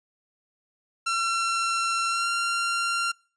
sawtooth tone with pitch glide, 1357 to 1380.7 Hz, E6 to F6, +50 to -20 cents, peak -20 dBFS, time 1.06-3.12 s, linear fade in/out 10 ms, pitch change +30 cents, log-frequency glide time 2.08-2.28 s, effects noise-tail reverb RT60 0.4 s tail -25 dB re dry + resampled to 22050 Hz

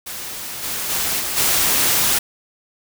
white noise with level steps, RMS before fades -30 / -25 / -21 / -24 / -17 dBFS, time 0.06-2.19 s, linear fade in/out 10 ms, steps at 0.62 / 0.89 / 1.19 / 1.36 s, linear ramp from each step 20 ms, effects none

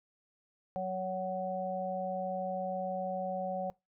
harmonic tone, 186.4 Hz, F#3, 13 cents sharp, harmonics 1 / 3 / 4, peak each -40 / -36 / -36 dBFS, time 0.76-3.7 s, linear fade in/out 0 ms, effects noise-tail reverb RT60 0.2 s tail -22 dB re dry

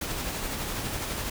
pink noise with tremolo, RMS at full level -31 dBFS, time 0.01-1.3 s, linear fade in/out 5 ms, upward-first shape sine, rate 12 Hz, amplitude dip 30%, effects none

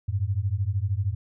sine beating tone pair, 92.4 / 105.4 Hz, F#2 / G#2, -2 / +26 cents, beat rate 13 Hz, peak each -26 dBFS, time 0.08-1.15 s, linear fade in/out 10 ms, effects none

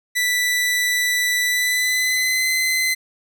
sawtooth tone with pitch glide, 1975.5 to 2045 Hz, B6 to C7, 0 to -40 cents, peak -14 dBFS, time 0.15-2.95 s, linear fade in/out 20 ms, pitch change +60 cents, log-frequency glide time 1.46-2.48 s, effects none

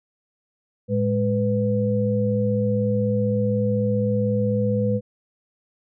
sine tone cluster, 110.7 / 206.6 / 497 Hz, A2 / G#3 / B4, +11 / -9 / +11 cents, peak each -23 dBFS, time 0.88-5.01 s, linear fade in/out 50 ms, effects none

